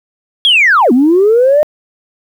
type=linear two-way sweep; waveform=sine; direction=down then up; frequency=3388 to 231.5 to 615 Hz; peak=-4 dBFS; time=0.45-1.63 s; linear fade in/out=0 ms; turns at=0.92 s; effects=tanh soft clip ceiling -1 dBFS + 7-bit